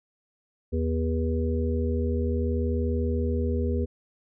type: harmonic tone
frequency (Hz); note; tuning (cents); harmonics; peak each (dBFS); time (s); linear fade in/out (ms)
80.6; E2; -38; 1 / 3 / 5 / 6; -25 / -30 / -32 / -33; 0.72-3.86; 20
effects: none